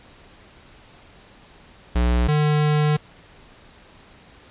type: tone pair in turn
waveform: square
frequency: 60.1 / 150.31 Hz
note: B1 / D3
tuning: -46 / +41 cents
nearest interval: octave + major third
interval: 1587 cents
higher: second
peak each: -17 dBFS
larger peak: neither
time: 1.95-2.28 / 2.28-2.97 s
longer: second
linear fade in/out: 10 ms
effects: pink hiss -49 dBFS RMS until 4.5 s + resampled to 8000 Hz